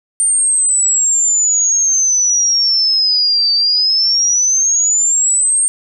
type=exponential two-way sweep; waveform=sine; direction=down then up; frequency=8900 to 4599 to 8720 Hz; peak=-10 dBFS; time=0.2-5.68 s; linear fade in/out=0 ms; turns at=3.53 s; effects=none